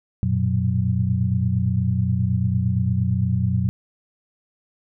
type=tone cluster; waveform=sine; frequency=91.9 / 111.2 / 120.2 / 184.4 Hz; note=F#2 / A2 / B2 / F#3; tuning=-11 / +19 / -46 / -6 cents; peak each=-23 / -30 / -21 / -24 dBFS; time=0.23-3.69 s; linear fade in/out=0 ms; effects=none